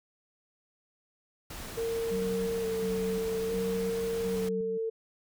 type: noise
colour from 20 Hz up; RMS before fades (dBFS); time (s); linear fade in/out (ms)
pink; -42; 1.5-4.49; 5
type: tone with vibrato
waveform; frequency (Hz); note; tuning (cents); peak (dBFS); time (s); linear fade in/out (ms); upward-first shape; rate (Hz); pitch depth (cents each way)
sine; 453.3; A#4; -48; -29; 1.77-4.9; 10; square; 0.58; 18
type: tone with tremolo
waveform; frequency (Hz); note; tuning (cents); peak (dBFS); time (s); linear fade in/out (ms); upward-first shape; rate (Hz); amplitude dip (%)
sine; 187.8; F#3; +26; -33; 2.11-4.78; 10; square; 1.4; 55
effects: none